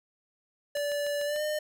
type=tone with pitch glide; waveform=square; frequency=580 to 606.4 Hz; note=D5 to D#5; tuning=-22 to -45 cents; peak=-29 dBFS; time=0.75-1.59 s; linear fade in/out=5 ms; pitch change=+77 cents; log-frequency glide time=1.25-1.42 s
type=click train; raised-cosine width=0.2 ms; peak=-27 dBFS; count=5; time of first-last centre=0.77-1.362 s; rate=6.76 Hz
effects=none